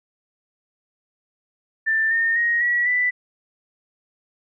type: tone with pitch steps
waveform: sine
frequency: 1778 / 1826.9 / 1877.2 / 1928.9 / 1982 Hz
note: A6 / A#6 / A#6 / B6 / B6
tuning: +18 / -35 / +12 / -41 / +6 cents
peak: -17 dBFS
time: 1.86-3.11 s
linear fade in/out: 20 ms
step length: 250 ms
effects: none